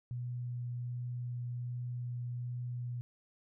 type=tone with vibrato; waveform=sine; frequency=122.2 Hz; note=B2; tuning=18 cents flat; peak=-36 dBFS; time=0.11-3.01 s; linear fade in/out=0 ms; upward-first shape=triangle; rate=1.3 Hz; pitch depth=9 cents each way; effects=none